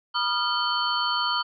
sine tone cluster, 973 / 1223 / 1390 / 3080 / 4439 Hz, B5 / D#6 / F6 / G7 / C#8, -26 / -30 / -9 / -31 / +2 cents, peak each -29 dBFS, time 0.14-1.43 s, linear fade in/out 20 ms, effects none

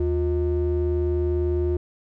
triangle ring-modulated tone, 138 Hz, C#3, 7 cents flat, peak -15 dBFS, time 0-1.77 s, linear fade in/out 5 ms, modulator 217 Hz, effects none

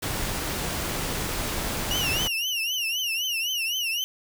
pink noise, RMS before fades -29 dBFS, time 0.02-2.28 s, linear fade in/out 10 ms
35% pulse tone with vibrato, 2843 Hz, F7, 30 cents sharp, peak -23 dBFS, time 1.91-4.04 s, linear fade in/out 0 ms, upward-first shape triangle, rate 3.9 Hz, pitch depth 160 cents each way
effects none

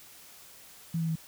sine tone with pitch steps, 165.5 / 163.4 / 161.2 Hz, E3 / E3 / E3, +7 / -15 / -38 cents, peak -27 dBFS, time 0.94-1.156 s, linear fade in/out 5 ms, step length 72 ms, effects white hiss -52 dBFS RMS until 1.27 s

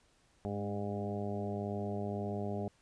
harmonic tone with a mistuned harmonic, 101.7 Hz, G#2, 36 cents flat, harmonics 1 / 2 / 3 / 4 / 5 / 6 / 7 / 8, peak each -40 / -39 / -47 / -41 / -49 / -44 / -45 / -51 dBFS, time 0.45-2.68 s, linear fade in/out 0 ms, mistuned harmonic 2, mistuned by +21 cents, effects pink hiss -69 dBFS RMS until 2.81 s + resampled to 22050 Hz

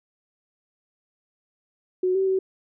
sine tone with pitch steps, 368.2 / 383.7 / 379.5 Hz, F#4 / G4 / F#4, -8 / -37 / +44 cents, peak -19 dBFS, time 2.03-2.39 s, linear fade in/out 5 ms, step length 120 ms, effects none

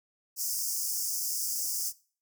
pink high-pass noise, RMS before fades -32 dBFS, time 0.36-1.93 s, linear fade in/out 50 ms, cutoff 5000 Hz, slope 96 dB/octave, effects noise-tail reverb RT60 0.4 s tail -20 dB re dry

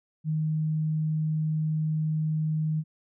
sine tone, 155.8 Hz, D#3, 3 cents sharp, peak -24 dBFS, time 0.24-2.84 s, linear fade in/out 50 ms, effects none

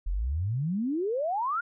sine exponential sweep, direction up, 39.09 to 1454 Hz, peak -26 dBFS, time 0.06-1.61 s, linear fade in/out 10 ms, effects none

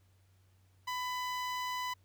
sawtooth tone with notch filter, 999 Hz, B5, 20 cents sharp, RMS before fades -37 dBFS, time 0.87-1.94 s, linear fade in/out 10 ms, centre 9900 Hz, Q 1, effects added 94 Hz sine -64 dBFS peak until 2.04 s + pink hiss -74 dBFS RMS until 2.04 s

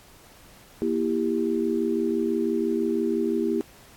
sine chord, E diminished, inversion second, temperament just, 237.3 / 329.6 / 395.6 Hz, Bb3 / E4 / G4, +31 / 0 / +16 cents, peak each -27 / -26 / -26 dBFS, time 0.82-3.61 s, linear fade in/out 0 ms, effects pink hiss -52 dBFS RMS until 3.96 s + AAC 64 kbps

